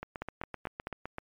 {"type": "two click trains", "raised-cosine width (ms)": 0.5, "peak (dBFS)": [-22, -20], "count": [10, 4], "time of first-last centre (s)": [[0.03, 1.184], [0.22, 0.871]], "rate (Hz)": [7.8, 4.61], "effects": ["MP3 96 kbps"]}